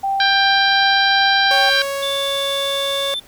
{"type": "tone with tremolo", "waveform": "sine", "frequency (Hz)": 784, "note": "G5", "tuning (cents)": 0, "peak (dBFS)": -16, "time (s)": [0.03, 1.7], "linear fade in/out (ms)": 10, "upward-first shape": "triangle", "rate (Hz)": 2.7, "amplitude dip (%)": 25}
{"type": "harmonic tone", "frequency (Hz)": 791, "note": "G5", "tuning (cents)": 15, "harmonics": [2, 3, 4, 5, 6, 7], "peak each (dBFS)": [-16, -26, -22, -19, -25, -32], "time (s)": [0.2, 1.82], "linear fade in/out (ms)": 2}
{"type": "tone", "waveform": "sawtooth", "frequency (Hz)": 554.4, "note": "C#5", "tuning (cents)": 0, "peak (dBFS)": -17, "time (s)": [1.51, 3.14], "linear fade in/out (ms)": 0}
{"type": "tone with pitch glide", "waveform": "triangle", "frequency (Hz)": [3520, 3542], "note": ["A7", "A7"], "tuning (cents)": [0, 11], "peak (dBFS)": -20, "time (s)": [2.02, 3.2], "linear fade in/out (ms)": 10, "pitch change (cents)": 11, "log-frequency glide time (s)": [2.54, 2.98]}
{"effects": ["pink hiss -47 dBFS RMS until 3.27 s"]}